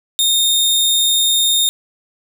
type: tone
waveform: sawtooth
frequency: 3669 Hz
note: A#7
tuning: 28 cents flat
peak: -9 dBFS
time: 0.19-1.69 s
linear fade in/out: 0 ms
effects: 7-bit